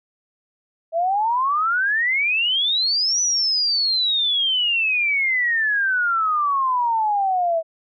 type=exponential two-way sweep; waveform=sine; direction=up then down; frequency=642 to 5980 to 642 Hz; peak=-17 dBFS; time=0.92-7.63 s; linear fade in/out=50 ms; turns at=3.21 s; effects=none